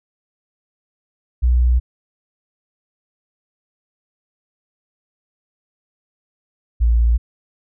sine tone pair in turn, 61.2 / 57.77 Hz, B1 / A#1, -15 / -15 cents, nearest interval minor second, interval 100 cents, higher first, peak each -11 dBFS, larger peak neither, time 1.42-1.8 / 6.8-7.18 s, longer neither, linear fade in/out 20 ms, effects none

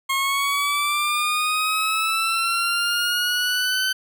20% pulse linear sweep, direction up, 1077 to 1529 Hz, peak -15 dBFS, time 0.09-3.93 s, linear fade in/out 10 ms, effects none

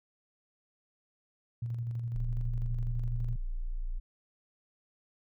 sine tone with tremolo, 117.7 Hz, A#2, 17 cents sharp, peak -31 dBFS, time 1.62-3.36 s, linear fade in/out 5 ms, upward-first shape square, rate 12 Hz, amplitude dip 30%
sine tone, 29.24 Hz, A#0, 6 cents sharp, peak -31 dBFS, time 2.14-4 s, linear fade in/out 20 ms
effects none

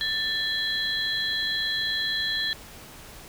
sine tone cluster, 1772 / 3328 / 4063 Hz, A6 / G#7 / B7, +12 / +3 / +48 cents, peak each -29 dBFS, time 0.01-2.53 s, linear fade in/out 0 ms, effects pink hiss -45 dBFS RMS until 3.28 s

